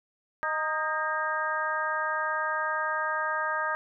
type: harmonic tone with a mistuned harmonic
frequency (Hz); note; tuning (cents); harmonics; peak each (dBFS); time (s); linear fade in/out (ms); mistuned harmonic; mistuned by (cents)
310.1; D#4; -6; 2 / 3 / 4 / 5 / 6; -35 / -33 / -31 / -31 / -38; 0.43-3.75; 0; 5; +57
effects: none